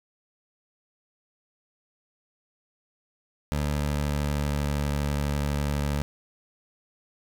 20% pulse tone with pitch glide, 73.42 to 72.16 Hz, D2 to D2, 0 to -30 cents, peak -20 dBFS, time 3.52-6.02 s, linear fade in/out 0 ms, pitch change -30 cents, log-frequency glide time 3.65-4.93 s, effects none

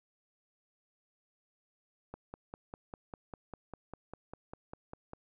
click train, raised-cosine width 1 ms, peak -29 dBFS, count 16, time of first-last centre 2.14-5.134 s, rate 5.01 Hz, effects none

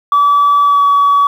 sine tone with pitch glide, 1150 to 1136.1 Hz, D6 to C#6, -37 to +42 cents, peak -5 dBFS, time 0.12-1.27 s, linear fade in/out 2 ms, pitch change -21 cents, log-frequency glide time 0.63-0.84 s, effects tanh soft clip ceiling -4 dBFS + 7-bit

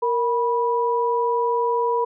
sine tone pair together, 466.1 / 978 Hz, A#4 / B5, 0 / -17 cents, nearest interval octave + minor second, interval 1283 cents, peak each -21 dBFS, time 0.02-2.05 s, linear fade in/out 10 ms, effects none

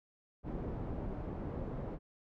pink low-pass noise, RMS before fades -40 dBFS, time 0.43-1.99 s, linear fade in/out 50 ms, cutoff 590 Hz, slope 12 dB/octave, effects none

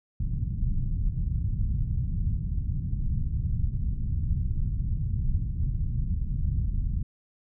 pink low-pass noise, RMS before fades -27 dBFS, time 0.2-7.03 s, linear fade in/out 5 ms, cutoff 150 Hz, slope 24 dB/octave, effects none

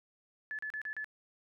sine tone bursts, 1726 Hz, A6, 34 cents flat, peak -36 dBFS, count 5, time 0.51-1.044 s, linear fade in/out 0 ms, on 78 ms, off 36 ms, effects none

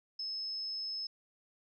sine tone, 5200 Hz, E8, 24 cents flat, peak -36 dBFS, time 0.19-1.07 s, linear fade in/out 5 ms, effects none

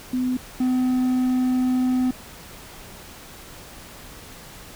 sine / triangle tone pair in turn, 253 / 254 Hz, B3 / B3, +42 / +49 cents, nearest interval unison, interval 7 cents, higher second, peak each -20 / -16 dBFS, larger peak second, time 0.13-0.37 / 0.6-2.11 s, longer second, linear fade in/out 5 ms, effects pink hiss -42 dBFS RMS until 4.75 s

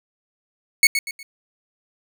sawtooth tone with echo, 2211 Hz, C#7, 5 cents flat, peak -6 dBFS, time 0.83-0.87 s, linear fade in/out 2 ms, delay 120 ms, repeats 3, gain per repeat -9 dB, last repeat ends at 1.23 s, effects none

